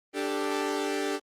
sawtooth chord, D suspended fourth, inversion none, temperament equal, 293.7 / 392 / 440 Hz, D4 / G4 / A4, 0 / 0 / 0 cents, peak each -28 / -27 / -30 dBFS, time 0.13-1.2 s, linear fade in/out 50 ms, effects low-pass 10000 Hz 12 dB/octave + Opus 24 kbps

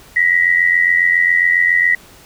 sine tone pair together, 1896.7 / 1984 Hz, A#6 / B6, +29 / +7 cents, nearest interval minor second, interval 78 cents, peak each -13 dBFS, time 0.16-1.95 s, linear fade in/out 5 ms, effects pink hiss -43 dBFS RMS until 2.25 s

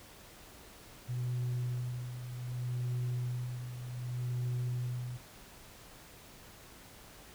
sine tone with tremolo, 123.47 Hz, B2, in tune, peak -29 dBFS, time 1.08-5.18 s, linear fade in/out 20 ms, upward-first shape sine, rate 0.65 Hz, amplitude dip 70%, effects tanh soft clip ceiling -30 dBFS + pink hiss -54 dBFS RMS until 7.34 s

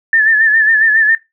sine tone with vibrato, 1760 Hz, A6, in tune, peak -7 dBFS, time 0.13-1.15 s, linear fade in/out 2 ms, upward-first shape sine, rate 7.3 Hz, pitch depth 61 cents each way, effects noise-tail reverb RT60 0.2 s tail -19 dB re dry

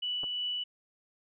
sine tone with tremolo, 2960 Hz, F#7, in tune, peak -30 dBFS, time 0.02-0.64 s, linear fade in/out 10 ms, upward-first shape triangle, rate 2.8 Hz, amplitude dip 25%
clicks, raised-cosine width 1 ms, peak -31 dBFS, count 2, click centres 0.234 / 0.241 s
effects none

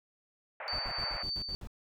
pink band-pass noise, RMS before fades -41 dBFS, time 0.6-1.23 s, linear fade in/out 2 ms, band 550 to 2400 Hz, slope 48 dB/octave
sine tone with tremolo, 4567 Hz, D8, 49 cents flat, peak -32 dBFS, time 0.68-1.55 s, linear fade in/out 0 ms, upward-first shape triangle, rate 3.5 Hz, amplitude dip 50%
brown noise bursts, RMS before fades -42 dBFS, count 8, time 0.73-1.672 s, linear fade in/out 0 ms, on 60 ms, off 66 ms
effects none

